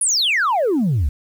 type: exponential sweep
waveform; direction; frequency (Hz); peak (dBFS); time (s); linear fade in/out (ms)
sine; down; 10548 to 62.5; -13; 0.01-1.09; 5
effects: tanh soft clip ceiling -13 dBFS + 8-bit